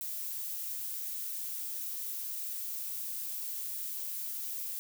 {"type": "noise", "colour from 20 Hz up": "violet", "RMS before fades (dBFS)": -38, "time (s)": [0.01, 4.79], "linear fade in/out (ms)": 0, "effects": []}